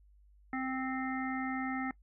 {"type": "harmonic tone", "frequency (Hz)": 261.6, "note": "C4", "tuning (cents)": 0, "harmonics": [1, 3, 5, 7, 8], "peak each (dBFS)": [-35, -40, -42, -43, -44], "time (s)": [0.53, 1.91], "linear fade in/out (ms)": 2, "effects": ["noise-tail reverb RT60 0.1 s tail -21 dB re dry", "added 50 Hz sine -59 dBFS peak until 2.02 s"]}